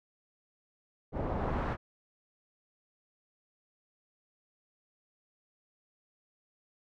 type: noise with low-pass filter sweep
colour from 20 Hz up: pink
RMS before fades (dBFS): -33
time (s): 1.12-1.77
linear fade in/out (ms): 50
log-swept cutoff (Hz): 650 to 1400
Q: 1.1
effects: none